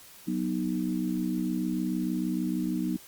sine chord, B major, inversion second, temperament equal with one note detuned, 185 / 244.5 / 311.1 Hz, F#3 / B3 / D#4, 0 / -17 / 0 cents, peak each -31 dBFS, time 0.27-2.97 s, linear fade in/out 10 ms, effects white hiss -51 dBFS RMS until 3.07 s + Opus 48 kbps

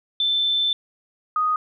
sine tone pair in turn, 3536 / 1244.4 Hz, A7 / D#6, +8 / 0 cents, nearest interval octave + tritone, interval 1808 cents, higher first, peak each -18 dBFS, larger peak neither, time 0.2-0.73 / 1.36-1.56 s, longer first, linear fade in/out 2 ms, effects none

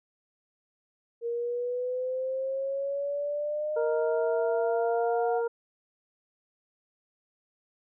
sine exponential sweep, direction up, 466.1 to 730 Hz, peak -28 dBFS, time 1.21-5.42 s, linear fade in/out 50 ms
harmonic tone, 466.2 Hz, A#4, in tune, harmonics 1 / 2 / 3, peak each -26 / -38 / -41 dBFS, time 3.76-5.48 s, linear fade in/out 10 ms
effects none

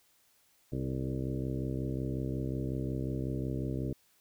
harmonic tone with a mistuned harmonic, 65.5 Hz, C2, 2 cents sharp, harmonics 1 / 2 / 3 / 4 / 5 / 6 / 7 / 8 / 9, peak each -40 / -35 / -43 / -39 / -40 / -44 / -45 / -53 / -49 dBFS, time 0.72-3.93 s, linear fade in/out 5 ms, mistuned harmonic 7, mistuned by -15 cents, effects white hiss -68 dBFS RMS until 4.2 s

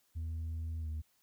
sine tone with pitch glide, 81.1 to 77.84 Hz, E2 to D#2, -28 to +1 cents, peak -33 dBFS, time 0.15-1.02 s, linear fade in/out 20 ms, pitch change -71 cents, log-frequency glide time 0.8-0.88 s, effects tanh soft clip ceiling -35 dBFS + white hiss -73 dBFS RMS until 1.22 s

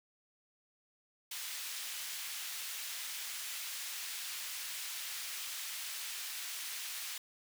pink high-pass noise, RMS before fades -42 dBFS, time 1.31-7.18 s, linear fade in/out 5 ms, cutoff 2300 Hz, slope 12 dB/octave, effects none

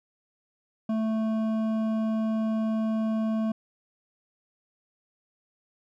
triangle tone with hard clipping, 220.4 Hz, A3, 3 cents sharp, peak -26 dBFS, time 0.89-3.52 s, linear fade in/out 5 ms, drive 13 dB, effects none

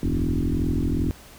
sine tone with frequency modulation, 112.6 Hz, A2, 40 cents sharp, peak -20 dBFS, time 0.03-1.11 s, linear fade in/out 0 ms, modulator 42.5 Hz, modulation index 5, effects added 64 Hz sine -53 dBFS peak until 1.38 s + pink hiss -47 dBFS RMS until 1.38 s

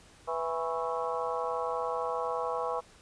harmonic tone with a mistuned harmonic, 164.81 Hz, E3, in tune, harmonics 3 / 4 / 5 / 6 / 7 / 8, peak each -34 / -37 / -37 / -39 / -36 / -42 dBFS, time 0.27-2.81 s, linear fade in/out 20 ms, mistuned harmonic 7, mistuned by -82 cents, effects pink hiss -57 dBFS RMS until 3.01 s + resampled to 22050 Hz

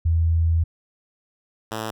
sine / 5% pulse tone pair in turn, 82.41 / 110 Hz, E2 / A2, 0 / 0 cents, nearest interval perfect fourth, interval 500 cents, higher second, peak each -16 dBFS, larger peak neither, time 0.05-0.64 / 1.71-1.91 s, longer first, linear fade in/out 10 ms, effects none

